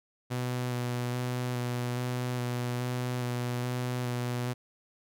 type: tone with vibrato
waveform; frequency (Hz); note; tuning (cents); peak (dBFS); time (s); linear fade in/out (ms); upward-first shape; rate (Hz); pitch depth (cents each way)
sawtooth; 123.47; B2; 0; -26; 0.3-4.54; 20; square; 1.2; 13
effects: none